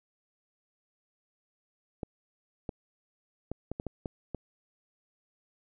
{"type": "clicks", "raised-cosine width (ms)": 2, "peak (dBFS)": -21, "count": 8, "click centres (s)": [2.032, 2.692, 3.516, 3.716, 3.799, 3.867, 4.058, 4.347], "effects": []}